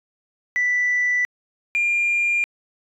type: tone pair in turn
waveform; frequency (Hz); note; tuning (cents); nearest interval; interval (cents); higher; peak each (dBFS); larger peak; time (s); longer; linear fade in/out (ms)
sine; 1975.5 / 2400; B6 / D7; 0 / +37; minor third; 337; second; -16; neither; 0.56-1.25 / 1.75-2.44; neither; 0
effects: tanh soft clip ceiling -14 dBFS